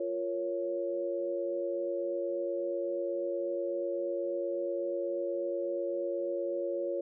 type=chord; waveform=sine; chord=Bb minor; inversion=second; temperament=equal; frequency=349.2 / 466.2 / 554.4 Hz; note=F4 / Bb4 / Db5; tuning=0 / 0 / 0 cents; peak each=-35 / -39 / -33 dBFS; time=0-7.01 s; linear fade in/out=5 ms; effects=none